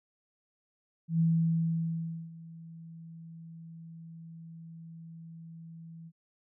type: tone with ADSR envelope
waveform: sine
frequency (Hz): 164.5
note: E3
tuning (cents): -3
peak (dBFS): -22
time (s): 1.08-6.12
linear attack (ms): 120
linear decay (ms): 1100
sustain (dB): -22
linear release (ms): 50
effects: none